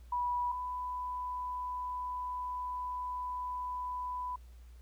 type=tone pair in turn; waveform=sine; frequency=979 / 995.5 Hz; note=B5 / B5; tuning=-15 / +14 cents; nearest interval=unison; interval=29 cents; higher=second; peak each=-30 / -35 dBFS; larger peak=first; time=0.12-0.52 / 0.52-4.36 s; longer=second; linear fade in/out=5 ms; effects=added 60 Hz sine -50 dBFS peak until 4.81 s + pink hiss -68 dBFS RMS until 4.81 s